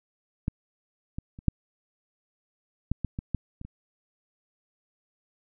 clicks, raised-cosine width 5 ms, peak -14 / -21 / -30 / -8 / -13 / -16 / -19 / -14 / -26 / -28 dBFS, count 10, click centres 0.481 / 1.185 / 1.389 / 1.483 / 2.916 / 3.047 / 3.189 / 3.347 / 3.614 / 3.65 s, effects none

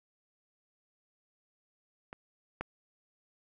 clicks, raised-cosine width 0.5 ms, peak -28 / -20 dBFS, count 2, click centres 2.129 / 2.61 s, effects none

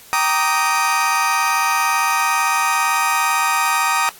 30% pulse chord, Eb major seventh, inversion first, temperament just, 777.8 / 933.4 / 1166.7 / 1244.5 Hz, G5 / Bb5 / D6 / Eb6, -14 / +2 / -12 / 0 cents, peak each -22 / -17 / -22 / -16 dBFS, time 0.13-4.09 s, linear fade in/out 0 ms, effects white hiss -43 dBFS RMS until 4.19 s + AAC 64 kbps

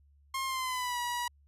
sawtooth tone with pitch glide, 1067 to 967.2 Hz, C6 to B5, +34 to -36 cents, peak -28 dBFS, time 0.34-1.28 s, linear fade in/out 5 ms, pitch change -170 cents, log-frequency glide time 0.45-0.99 s, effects added 71 Hz sine -60 dBFS peak until 1.47 s + resampled to 32000 Hz

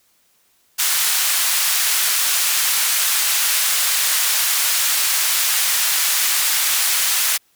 white band-pass noise, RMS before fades -18 dBFS, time 0.78-7.38 s, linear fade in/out 20 ms, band 1200 to 15000 Hz, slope 12 dB/octave, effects white hiss -60 dBFS RMS until 7.55 s

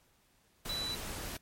sine tone in noise, 3962 Hz, B7, 5 cents sharp, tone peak -35 dBFS, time 0.69-0.95 s, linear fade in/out 5 ms, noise pink, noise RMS -41 dBFS, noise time 0.65-1.37 s, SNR +3 dB, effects pink hiss -69 dBFS RMS until 1.41 s + MP3 64 kbps

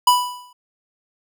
square tone with exponential decay, 987.8 Hz, B5, in tune, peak -9 dBFS, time 0.07-0.53 s, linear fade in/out 5 ms, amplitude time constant 98 ms, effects none

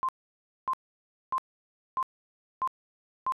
sine tone bursts, 1046.5 Hz, C6, in tune, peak -25 dBFS, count 6, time 0.03-3.322 s, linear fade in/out 0 ms, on 57 ms, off 590 ms, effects none

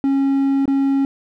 triangle tone with dropouts, 273.9 Hz, C#4, 21 cents flat, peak -12 dBFS, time 0.04-1.05 s, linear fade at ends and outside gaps 1 ms, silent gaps 0.656-0.678 s, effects none

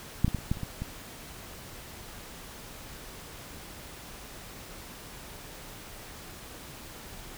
clicks, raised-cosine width 5 ms, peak -9 / -16 / -16 / -30 / -14 / -28 / -21 / -21 dBFS, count 8, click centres 0.246 / 0.28 / 0.347 / 0.387 / 0.515 / 0.571 / 0.633 / 0.82 s, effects pink hiss -45 dBFS RMS until 7.37 s

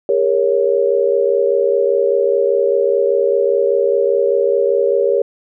sine chord, G diminished, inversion none, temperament equal with one note detuned, 401.2 / 466.2 / 554.4 Hz, G4 / Bb4 / Db5, +40 / 0 / 0 cents, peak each -16 dBFS, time 0.09-5.22 s, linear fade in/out 2 ms, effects none

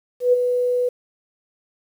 sine tone with ADSR envelope, 493.9 Hz, B4, in tune, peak -10 dBFS, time 0.2-0.89 s, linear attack 130 ms, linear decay 18 ms, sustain -7 dB, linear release 6 ms, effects 8-bit

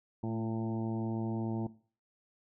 harmonic tone with a mistuned harmonic, 112.8 Hz, A2, 44 cents sharp, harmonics 1 / 2 / 3 / 4 / 5 / 6 / 7 / 8, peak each -37 / -36 / -39 / -49 / -51 / -49 / -49 / -48 dBFS, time 0.23-1.67 s, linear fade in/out 5 ms, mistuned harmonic 2, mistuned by -24 cents, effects noise-tail reverb RT60 0.4 s tail -17 dB re dry

